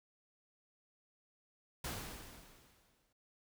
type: noise with exponential decay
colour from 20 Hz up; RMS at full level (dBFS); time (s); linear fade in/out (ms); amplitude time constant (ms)
pink; -40; 1.84-3.13; 5; 280
effects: none